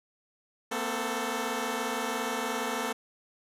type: tone cluster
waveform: 10% pulse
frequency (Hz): 229.2 / 255.4 / 441.1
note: A#3 / C4 / A4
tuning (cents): -29 / -42 / +4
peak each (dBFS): -26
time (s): 0.71-2.93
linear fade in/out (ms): 10
effects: resampled to 32000 Hz